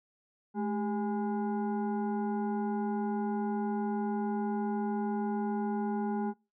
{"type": "tone with frequency modulation", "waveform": "sine", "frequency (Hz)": 213.2, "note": "G#3", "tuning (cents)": 46, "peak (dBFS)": -29, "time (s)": [0.54, 6.34], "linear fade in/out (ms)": 50, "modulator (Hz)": 613, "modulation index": 0.88, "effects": ["noise-tail reverb RT60 0.3 s tail -26 dB re dry"]}